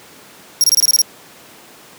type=tone bursts; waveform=sawtooth; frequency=5600 Hz; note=F8; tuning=4 cents sharp; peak=-6 dBFS; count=8; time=0.61-1.017 s; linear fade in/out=0 ms; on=29 ms; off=25 ms; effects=pink hiss -41 dBFS RMS until 1.98 s + high-pass 200 Hz 12 dB/octave